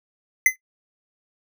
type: tone with exponential decay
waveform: square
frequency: 2044 Hz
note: C7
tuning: 41 cents flat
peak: -9 dBFS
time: 0.46-0.56 s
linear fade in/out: 2 ms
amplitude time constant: 20 ms
effects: noise-tail reverb RT60 0.1 s tail -18 dB re dry